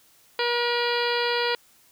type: harmonic tone with a mistuned harmonic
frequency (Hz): 478.6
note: A#4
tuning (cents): +46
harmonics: 1 / 2 / 3 / 4 / 5 / 6 / 7 / 8 / 9 / 10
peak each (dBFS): -26 / -29 / -31 / -32 / -33 / -34 / -34 / -35 / -36 / -36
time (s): 0.39-1.55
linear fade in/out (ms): 2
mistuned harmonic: 8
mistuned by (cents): +67
effects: white hiss -58 dBFS RMS until 1.91 s